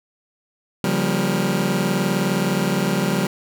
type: chord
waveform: sawtooth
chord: G half-diminished seventh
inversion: second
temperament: just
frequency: 141.12 / 176.4 / 196 / 235.2 Hz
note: Db3 / F3 / G3 / Bb3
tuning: +31 / +18 / 0 / +16 cents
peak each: -22 / -19 / -18 / -23 dBFS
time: 0.84-3.27 s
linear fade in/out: 2 ms
effects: none